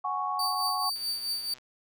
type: chord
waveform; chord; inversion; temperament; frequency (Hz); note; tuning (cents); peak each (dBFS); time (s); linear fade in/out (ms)
sine; F# suspended second; none; equal; 740 / 830.6 / 1108.7; F#5 / G#5 / C#6; 0 / 0 / 0; -34 / -34 / -30; 0.04-0.9; 10
type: tone with tremolo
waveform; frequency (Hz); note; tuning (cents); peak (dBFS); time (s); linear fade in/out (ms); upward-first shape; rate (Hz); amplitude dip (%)
40% pulse; 4611; D8; -33; -26; 0.39-1.54; 5; triangle; 4.6; 65
type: click train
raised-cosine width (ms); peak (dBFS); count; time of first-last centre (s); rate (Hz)
0.2; -35; 79; 0.96-1.584; 125
effects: none